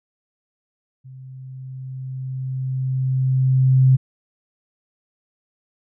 sine tone with level ramp, 130.81 Hz, C3, in tune, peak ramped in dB -37 to -9 dBFS, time 1.04-3.97 s, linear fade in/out 20 ms, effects none

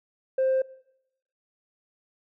triangle tone with tanh clipping, 525 Hz, C5, 6 cents sharp, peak -21 dBFS, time 0.38-0.62 s, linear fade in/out 5 ms, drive 6 dB, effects noise-tail reverb RT60 0.8 s tail -21 dB re dry

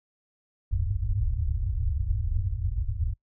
white low-pass noise, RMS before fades -27 dBFS, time 0.71-3.14 s, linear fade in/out 10 ms, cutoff 110 Hz, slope 96 dB/octave, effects noise-tail reverb RT60 0.1 s tail -23 dB re dry

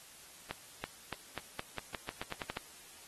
accelerating click train, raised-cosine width 0.3 ms, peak -21 dBFS, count 13, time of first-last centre 0.51-2.571 s, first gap 330 ms, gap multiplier 0.87, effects white hiss -55 dBFS RMS until 3.07 s + AAC 32 kbps

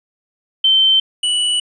sine / square tone pair in turn, 3100 / 2954 Hz, G7 / F#7, -20 / -3 cents, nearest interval minor second, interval 83 cents, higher first, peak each -9 / -15 dBFS, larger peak first, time 0.64-1 / 1.23-1.6 s, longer second, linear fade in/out 5 ms, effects resampled to 24000 Hz

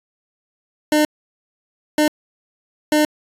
25% pulse tone bursts at uneven times, 302.6 Hz, D#4, 48 cents flat, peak -9 dBFS, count 3, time 0.92-1.05 / 1.98-2.08 / 2.92-3.05 s, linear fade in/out 2 ms, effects resampled to 32000 Hz

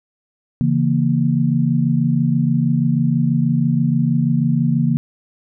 sine chord, A# diminished, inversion first, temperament equal, 138.59 / 164.81 / 233.1 Hz, C#3 / E3 / A#3, 0 / 0 / 0 cents, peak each -18 dBFS, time 0.61-4.97 s, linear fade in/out 0 ms, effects none

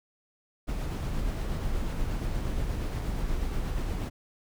brown noise with tremolo, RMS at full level -29 dBFS, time 0.67-4.1 s, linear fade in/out 20 ms, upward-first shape sine, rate 8.4 Hz, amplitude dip 25%, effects none

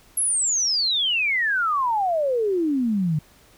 sine exponential sweep, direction down, 11360 to 146.4 Hz, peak -19 dBFS, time 0.17-3.19 s, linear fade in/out 5 ms, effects pink hiss -54 dBFS RMS until 3.57 s

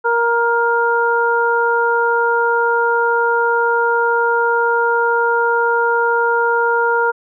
harmonic tone, 469 Hz, A#4, 11 cents sharp, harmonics 1 / 2 / 3, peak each -17 / -17 / -17 dBFS, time 0.04-7.12 s, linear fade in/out 20 ms, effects none

